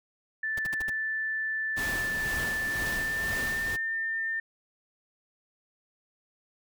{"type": "tone with pitch glide", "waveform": "sine", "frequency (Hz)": [1760, 1802.2], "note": ["A6", "A6"], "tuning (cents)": [0, 41], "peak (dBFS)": -28, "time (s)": [0.43, 4.4], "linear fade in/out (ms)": 5, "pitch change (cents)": 41, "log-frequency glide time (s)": [2.59, 3.86]}
{"type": "noise bursts", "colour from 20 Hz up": "pink", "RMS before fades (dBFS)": -39, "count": 5, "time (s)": [0.57, 0.899], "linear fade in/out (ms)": 5, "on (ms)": 21, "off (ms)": 56}
{"type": "noise with tremolo", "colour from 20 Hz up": "pink", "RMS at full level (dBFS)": -35, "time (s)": [1.76, 3.77], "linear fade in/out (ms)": 20, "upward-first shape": "sine", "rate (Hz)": 2, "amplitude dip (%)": 40}
{"effects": []}